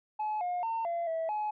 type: tone with pitch steps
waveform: sine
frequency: 854 / 714 / 907 / 683 / 652 / 847 Hz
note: G#5 / F5 / A#5 / F5 / E5 / G#5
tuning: +48 / +38 / -48 / -39 / -19 / +34 cents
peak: -28 dBFS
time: 0.19-1.51 s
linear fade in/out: 10 ms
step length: 220 ms
effects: tanh soft clip ceiling -28 dBFS